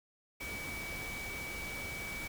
sine tone in noise, 2282 Hz, C#7, 50 cents sharp, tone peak -41 dBFS, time 0.4-2.28 s, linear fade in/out 10 ms, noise pink, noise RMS -44 dBFS, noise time 0.4-2.28 s, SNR 0 dB, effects none

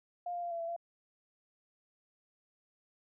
sine tone with pitch steps, 705 / 699 / 693 / 676 / 669 / 683 Hz, F5 / F5 / F5 / E5 / E5 / F5, +16 / +1 / -14 / +43 / +25 / -39 cents, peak -35 dBFS, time 0.26-0.764 s, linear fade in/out 5 ms, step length 84 ms, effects none

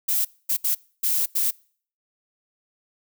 violet noise bursts at uneven times, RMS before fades -22 dBFS, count 5, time 0.08-0.25 / 0.49-0.57 / 0.64-0.75 / 1.03-1.26 / 1.35-1.51 s, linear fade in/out 10 ms, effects noise-tail reverb RT60 0.5 s tail -25 dB re dry

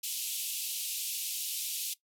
white band-pass noise, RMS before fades -36 dBFS, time 0.03-1.94 s, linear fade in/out 10 ms, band 2600 to 15000 Hz, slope 48 dB/octave, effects noise-tail reverb RT60 0.1 s tail -17 dB re dry

